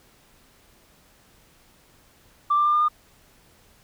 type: tone with pitch steps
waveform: sine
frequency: 1174.7 / 1184.9 / 1195.2 / 1205.6 / 1216.1 Hz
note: D6 / D6 / D6 / D6 / D#6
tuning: 0 / +15 / +30 / +45 / -40 cents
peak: -16 dBFS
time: 2.5-2.885 s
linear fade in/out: 10 ms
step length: 77 ms
effects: tanh soft clip ceiling -12 dBFS + pink hiss -57 dBFS RMS until 3.83 s